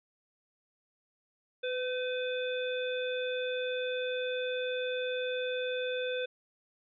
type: harmonic tone with a mistuned harmonic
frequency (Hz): 503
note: B4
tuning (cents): +32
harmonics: 1 / 3 / 5 / 7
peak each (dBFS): -32 / -40 / -42 / -41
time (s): 1.63-6.26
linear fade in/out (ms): 10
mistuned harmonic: 3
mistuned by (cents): +26
effects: none